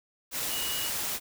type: tone in noise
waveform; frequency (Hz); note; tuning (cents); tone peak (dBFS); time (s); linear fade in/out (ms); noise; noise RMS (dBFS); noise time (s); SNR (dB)
sine; 2907; F#7; -31; -35; 0.48-0.91; 50; white; -32; 0.31-1.2; -6
effects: none